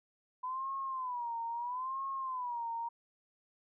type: tone with vibrato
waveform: sine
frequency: 1000 Hz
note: B5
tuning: 21 cents sharp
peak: -35 dBFS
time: 0.43-2.89 s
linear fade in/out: 10 ms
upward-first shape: sine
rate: 0.76 Hz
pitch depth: 140 cents each way
effects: none